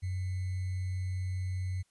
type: tone with sample-and-hold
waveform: sine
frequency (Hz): 92.5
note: F#2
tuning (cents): 0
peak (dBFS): -31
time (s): 0.02-1.83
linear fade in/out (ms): 20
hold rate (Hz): 2100
effects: white hiss -73 dBFS RMS until 1.9 s + resampled to 24000 Hz